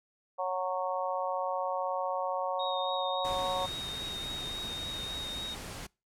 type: harmonic tone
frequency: 184.2 Hz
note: F#3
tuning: 7 cents flat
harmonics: 3 / 4 / 5 / 6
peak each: -34 / -35 / -36 / -37 dBFS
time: 0.38-3.67 s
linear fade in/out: 20 ms
type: tone with vibrato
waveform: sine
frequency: 3729 Hz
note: A#7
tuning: in tune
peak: -36 dBFS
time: 2.59-5.55 s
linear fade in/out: 10 ms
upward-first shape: triangle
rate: 3.6 Hz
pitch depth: 25 cents each way
type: noise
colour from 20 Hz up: pink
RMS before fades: -42 dBFS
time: 3.24-5.87 s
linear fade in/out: 10 ms
effects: noise-tail reverb RT60 0.3 s tail -26 dB re dry + low-pass 11000 Hz 12 dB/octave